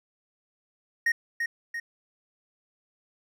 triangle tone with echo, 1864.7 Hz, A#6, in tune, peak -19 dBFS, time 1.06-1.12 s, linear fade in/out 5 ms, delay 340 ms, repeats 2, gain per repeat -5 dB, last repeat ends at 1.8 s, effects none

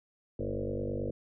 sine tone with frequency modulation, 288.9 Hz, D4, 28 cents flat, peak -31 dBFS, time 0.39-1.11 s, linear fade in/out 5 ms, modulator 49.4 Hz, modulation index 5.3, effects none

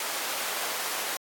pink high-pass noise, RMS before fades -32 dBFS, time 0-1.17 s, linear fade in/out 2 ms, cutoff 660 Hz, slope 12 dB/octave, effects AAC 64 kbps

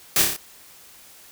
white noise with echo, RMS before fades -18 dBFS, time 0.16-0.22 s, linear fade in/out 2 ms, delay 29 ms, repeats 5, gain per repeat -3 dB, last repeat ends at 0.365 s, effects white hiss -48 dBFS RMS until 1.31 s

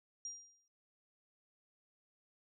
sine tone with exponential decay, 5700 Hz, F8, 34 cents sharp, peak -39 dBFS, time 0.25-0.68 s, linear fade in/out 2 ms, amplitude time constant 92 ms, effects none

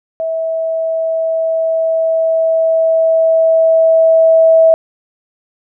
sine tone with level ramp, 650 Hz, E5, 24 cents flat, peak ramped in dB -15 to -4 dBFS, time 0.2-4.74 s, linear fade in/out 0 ms, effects none

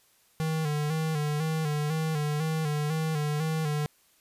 square tone with vibrato, 153.8 Hz, D#3, 20 cents flat, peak -27 dBFS, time 0.4-3.86 s, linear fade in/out 0 ms, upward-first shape square, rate 2 Hz, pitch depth 55 cents each way, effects white hiss -64 dBFS RMS until 4.2 s + resampled to 32000 Hz

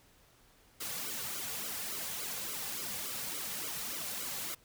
white noise with flanger, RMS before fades -39 dBFS, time 0.8-4.55 s, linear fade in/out 10 ms, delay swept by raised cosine 1.1 to 3.2 ms, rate 3.5 Hz, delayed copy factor -0.95, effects pink hiss -64 dBFS RMS until 4.64 s

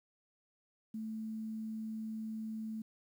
sine tone with quantisation, 220 Hz, A3, in tune, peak -38 dBFS, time 0.94-2.82 s, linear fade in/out 5 ms, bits 11, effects none

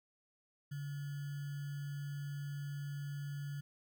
sine tone with sample-and-hold, 142.9 Hz, D3, 47 cents flat, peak -39 dBFS, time 0.71-3.61 s, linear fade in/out 10 ms, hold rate 1575 Hz, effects none

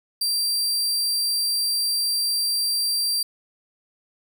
sawtooth tone, 4711 Hz, D8, 5 cents sharp, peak -18 dBFS, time 0.21-3.23 s, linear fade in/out 5 ms, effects none

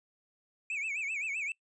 triangle tone with vibrato, 2413 Hz, D7, 46 cents sharp, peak -31 dBFS, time 0.7-1.52 s, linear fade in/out 2 ms, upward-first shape sine, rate 7.7 Hz, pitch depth 170 cents each way, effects noise-tail reverb RT60 0.1 s tail -23 dB re dry + resampled to 22050 Hz

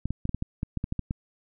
clicks, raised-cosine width 5 ms, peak -16 dBFS, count 12, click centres 0.056 / 0.106 / 0.254 / 0.293 / 0.346 / 0.424 / 0.631 / 0.773 / 0.841 / 0.924 / 0.993 / 1.109 s, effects none

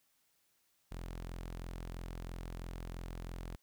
sawtooth tone, 43.02 Hz, F1, 25 cents flat, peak -38 dBFS, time 0.91-3.56 s, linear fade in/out 10 ms, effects white hiss -75 dBFS RMS until 3.62 s

